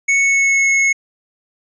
square tone with pitch glide, 2213 to 2184 Hz, C#7 to C#7, -3 to -26 cents, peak -12 dBFS, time 0.08-0.93 s, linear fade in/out 10 ms, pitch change -23 cents, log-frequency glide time 0.19-0.67 s, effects resampled to 16000 Hz

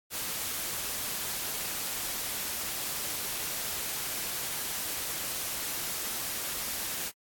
white noise, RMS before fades -34 dBFS, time 0.1-7.12 s, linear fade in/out 50 ms, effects AAC 64 kbps

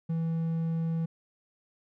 triangle tone, 164 Hz, E3, 9 cents flat, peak -25 dBFS, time 0.09-1.06 s, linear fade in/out 10 ms, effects none

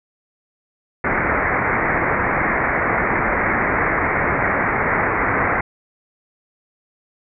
white low-pass noise, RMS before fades -19 dBFS, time 1.04-5.61 s, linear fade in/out 5 ms, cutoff 2200 Hz, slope 96 dB/octave, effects none

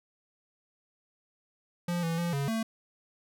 square tone with pitch steps, 174.2 / 165.7 / 171.9 / 139.9 / 224.3 Hz, F3 / E3 / F3 / C#3 / A3, -4 / +9 / -27 / +16 / +34 cents, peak -29 dBFS, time 1.88-2.63 s, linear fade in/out 5 ms, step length 150 ms, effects none

